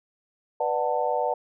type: chord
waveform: sine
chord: B minor seventh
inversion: none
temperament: just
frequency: 493.9 / 592.7 / 740.8 / 889 Hz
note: B4 / D5 / F#5 / A5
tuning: 0 / +16 / +2 / +18 cents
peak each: -28 dBFS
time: 0.6-1.34 s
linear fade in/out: 5 ms
effects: none